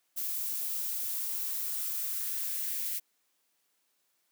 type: noise with high-pass filter sweep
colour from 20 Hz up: violet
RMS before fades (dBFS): -34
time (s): 0.16-3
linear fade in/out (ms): 20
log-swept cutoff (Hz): 530 to 2000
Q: 2.2
effects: white hiss -75 dBFS RMS until 4.31 s + high-pass 200 Hz 12 dB/octave